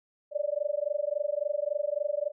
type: tone with amplitude modulation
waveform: sine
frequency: 587.3 Hz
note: D5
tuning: in tune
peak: -23 dBFS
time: 0.31-2.32 s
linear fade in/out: 50 ms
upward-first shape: sine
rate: 23.6 Hz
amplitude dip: 100%
effects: none